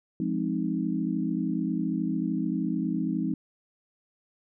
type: chord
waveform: sine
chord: F minor seventh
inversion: none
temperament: equal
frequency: 174.61 / 207.7 / 261.6 / 311.1 Hz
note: F3 / Ab3 / C4 / Eb4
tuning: 0 / 0 / 0 / 0 cents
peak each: -31 dBFS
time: 0.2-3.34 s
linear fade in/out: 2 ms
effects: none